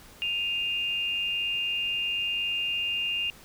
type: tone pair together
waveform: sine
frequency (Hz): 2495 / 2801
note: D#7 / F7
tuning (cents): +4 / +4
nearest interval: major second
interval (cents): 200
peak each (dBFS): -33 / -27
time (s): 0.22-3.3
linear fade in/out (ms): 0
effects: pink hiss -51 dBFS RMS until 3.44 s